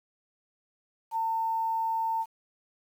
sine tone with quantisation, 900 Hz, A5, 39 cents sharp, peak -26 dBFS, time 1.11-2.26 s, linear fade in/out 50 ms, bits 9, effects none

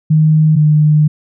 sine tone pair in turn, 155.56 / 151.74 Hz, D#3 / D#3, 0 / -43 cents, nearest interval unison, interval 43 cents, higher first, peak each -6 dBFS, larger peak neither, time 0.1-0.56 / 0.56-1.08 s, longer second, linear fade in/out 10 ms, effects none

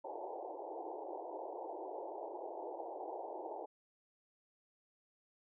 white band-pass noise, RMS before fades -45 dBFS, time 0.04-3.66 s, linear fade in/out 10 ms, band 320 to 910 Hz, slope 96 dB/octave, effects none

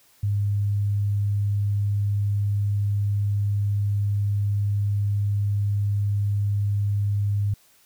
sine tone, 101.8 Hz, G#2, 34 cents flat, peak -20 dBFS, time 0.23-7.54 s, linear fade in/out 5 ms, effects white hiss -58 dBFS RMS until 7.85 s

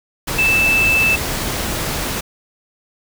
sine tone in noise, 2637 Hz, E7, in tune, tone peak -12 dBFS, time 0.38-1.16 s, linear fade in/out 10 ms, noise pink, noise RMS -22 dBFS, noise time 0.27-2.21 s, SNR +7 dB, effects none

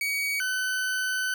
40% pulse tone pair in turn, 2256 / 1511.8 Hz, C#7 / F#6, +30 / +37 cents, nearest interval perfect fifth, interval 693 cents, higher first, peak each -25 dBFS, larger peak neither, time 0.01-0.4 / 0.4-1.34 s, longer second, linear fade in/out 2 ms, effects none

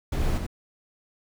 brown noise with echo, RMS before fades -26 dBFS, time 0.12-0.38 s, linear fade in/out 5 ms, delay 86 ms, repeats 1, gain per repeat -4 dB, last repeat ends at 0.466 s, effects none

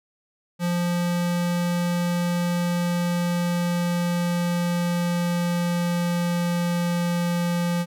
square tone with pitch glide, 174.61 to 173.5 Hz, F3 to F3, 0 to -11 cents, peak -22 dBFS, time 0.59-7.86 s, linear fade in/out 50 ms, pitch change -11 cents, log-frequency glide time 2.51-7.29 s, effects none

